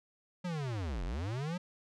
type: linear two-way sweep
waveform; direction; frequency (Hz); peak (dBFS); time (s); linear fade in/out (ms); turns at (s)
square; down then up; 185 to 38.85 to 185; -35; 0.44-1.58; 10; 1.04
effects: low-pass 6000 Hz 12 dB/octave